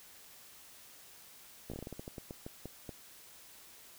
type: slowing click train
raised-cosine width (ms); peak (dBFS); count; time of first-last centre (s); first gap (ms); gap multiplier
2; -29; 15; 1.7-2.892; 16; 1.23
effects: white hiss -56 dBFS RMS until 3.98 s